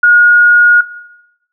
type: tone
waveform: sine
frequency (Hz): 1439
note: F#6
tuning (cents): -49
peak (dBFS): -3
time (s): 0.03-0.81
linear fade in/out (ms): 5
effects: noise-tail reverb RT60 0.9 s tail -17 dB re dry